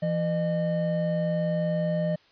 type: tone pair together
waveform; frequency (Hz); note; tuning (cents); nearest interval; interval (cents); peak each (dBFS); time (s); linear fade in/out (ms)
triangle; 168.1 / 609.5; E3 / D#5; +34 / -36; octave + minor seventh; 2230; -24 / -25; 0.02-2.16; 10
effects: white hiss -60 dBFS RMS until 2.31 s + resampled to 11025 Hz